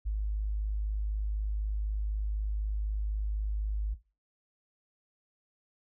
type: tone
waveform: sine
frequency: 52 Hz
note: G#1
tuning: 3 cents sharp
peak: -28 dBFS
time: 0.05-3.95 s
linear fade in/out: 20 ms
effects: noise-tail reverb RT60 0.3 s tail -17 dB re dry